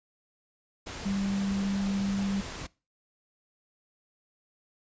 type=tone in noise; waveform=sine; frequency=197 Hz; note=G3; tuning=9 cents sharp; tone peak=-27 dBFS; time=1.05-2.41 s; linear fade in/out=10 ms; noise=pink; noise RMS=-39 dBFS; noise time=0.86-2.67 s; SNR=+9 dB; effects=noise-tail reverb RT60 0.3 s tail -22 dB re dry + resampled to 16000 Hz